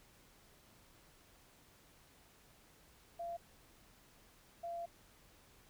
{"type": "tone bursts at uneven times", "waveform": "sine", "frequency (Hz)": 684, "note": "F5", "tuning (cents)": -36, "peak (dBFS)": -40, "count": 2, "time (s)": [[3.19, 3.37], [4.63, 4.86]], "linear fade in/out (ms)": 10, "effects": ["pink hiss -65 dBFS RMS until 5.69 s"]}